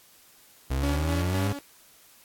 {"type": "exponential sweep", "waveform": "35% pulse", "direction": "up", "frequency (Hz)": [64.6, 103.83], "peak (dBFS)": -23, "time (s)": [0.7, 1.53], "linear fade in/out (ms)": 10}
{"type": "tone with tremolo", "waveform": "sawtooth", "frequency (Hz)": 283.3, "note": "C#4", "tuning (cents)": 38, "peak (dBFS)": -25, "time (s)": [0.83, 1.59], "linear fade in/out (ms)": 2, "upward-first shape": "square", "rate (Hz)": 3.9, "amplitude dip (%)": 50}
{"effects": ["white hiss -56 dBFS RMS until 2.24 s", "AAC 64 kbps"]}